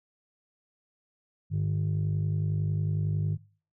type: tone pair together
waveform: sine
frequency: 101.72 / 152.7 Hz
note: G#2 / D#3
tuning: -35 / -32 cents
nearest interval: perfect fifth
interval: 703 cents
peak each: -26 dBFS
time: 1.5-3.38 s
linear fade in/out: 50 ms
effects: noise-tail reverb RT60 0.4 s tail -21 dB re dry + tanh soft clip ceiling -22 dBFS